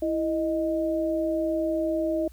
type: tone pair together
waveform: sine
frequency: 329.3 / 622.3 Hz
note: E4 / D#5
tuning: -2 / 0 cents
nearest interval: major seventh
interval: 1102 cents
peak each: -26 dBFS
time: 0.02-2.28 s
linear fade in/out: 5 ms
effects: added 60 Hz sine -45 dBFS peak until 2.32 s + white hiss -60 dBFS RMS until 2.32 s